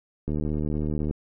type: click train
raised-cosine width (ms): 3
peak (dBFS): -16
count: 64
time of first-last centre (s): 0.28-1.11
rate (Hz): 75.9
effects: none